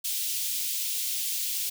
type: high-pass noise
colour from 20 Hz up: white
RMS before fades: -30 dBFS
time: 0.04-1.7 s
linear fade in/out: 10 ms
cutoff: 2800 Hz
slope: 24 dB/octave
effects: none